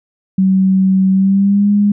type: tone with pitch glide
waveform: sine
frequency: 190 to 204.8 Hz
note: F#3 to G#3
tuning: +46 to -24 cents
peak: -8 dBFS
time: 0.38-1.92 s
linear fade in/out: 5 ms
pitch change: +130 cents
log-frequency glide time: 1.11-1.7 s
effects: none